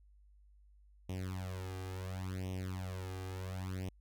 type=tone with flanger; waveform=sawtooth; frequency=93.2 Hz; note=F#2; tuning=13 cents sharp; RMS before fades=-41 dBFS; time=1.09-3.89 s; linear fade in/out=5 ms; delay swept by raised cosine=0.33 to 2.53 ms; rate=0.71 Hz; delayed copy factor=+1; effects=added 50 Hz sine -60 dBFS peak until 4 s